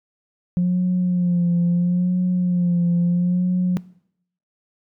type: tone with vibrato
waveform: sine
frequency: 177.2 Hz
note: F3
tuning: 25 cents sharp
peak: -14 dBFS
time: 0.57-3.77 s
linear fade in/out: 0 ms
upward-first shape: sine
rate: 0.75 Hz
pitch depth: 42 cents each way
effects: noise-tail reverb RT60 0.7 s tail -21 dB re dry + tanh soft clip ceiling -13 dBFS